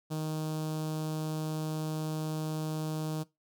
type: tone with notch filter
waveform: sawtooth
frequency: 156 Hz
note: D#3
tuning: 5 cents sharp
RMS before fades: -34 dBFS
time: 0.1-3.24 s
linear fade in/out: 20 ms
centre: 2000 Hz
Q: 0.77
effects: noise-tail reverb RT60 0.2 s tail -20 dB re dry